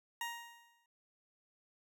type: tone with exponential decay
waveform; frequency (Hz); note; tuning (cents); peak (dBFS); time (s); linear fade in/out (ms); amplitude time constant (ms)
20% pulse; 939; A#5; +12; -31; 0.21-0.86; 2; 140
effects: none